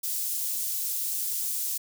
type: high-pass noise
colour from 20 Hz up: white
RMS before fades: -30 dBFS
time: 0.03-1.78 s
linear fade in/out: 10 ms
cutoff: 6700 Hz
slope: 12 dB/octave
effects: none